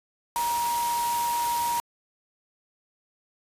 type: tone in noise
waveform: sine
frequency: 948 Hz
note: A#5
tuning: 29 cents sharp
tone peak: -24 dBFS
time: 0.36-1.8 s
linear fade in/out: 0 ms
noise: white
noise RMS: -33 dBFS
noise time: 0.36-1.8 s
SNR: +6 dB
effects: resampled to 32000 Hz